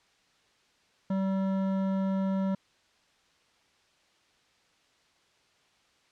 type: tone with hard clipping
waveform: triangle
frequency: 192.3 Hz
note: G3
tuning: 33 cents flat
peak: -28 dBFS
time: 1.1-2.55 s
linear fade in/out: 5 ms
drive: 16 dB
effects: white hiss -66 dBFS RMS until 6.11 s + low-pass 5000 Hz 12 dB/octave